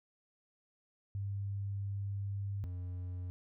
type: tone pair in turn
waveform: sine / triangle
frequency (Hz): 99.6 / 89.91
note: G2 / F#2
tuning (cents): +28 / -49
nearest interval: major second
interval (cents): 177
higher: first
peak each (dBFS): -35 / -36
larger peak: first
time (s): 1.15-2.64 / 2.64-3.3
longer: first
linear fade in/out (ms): 0
effects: none